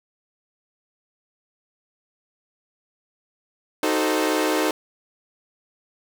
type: chord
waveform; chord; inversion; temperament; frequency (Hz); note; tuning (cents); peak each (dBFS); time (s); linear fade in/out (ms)
sawtooth; D# diminished seventh; none; equal with one note detuned; 311.1 / 374.5 / 440 / 523.3; D#4 / F#4 / A4 / C5; 0 / +21 / 0 / 0; -19 / -23 / -22 / -23; 3.83-4.71; 2
effects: none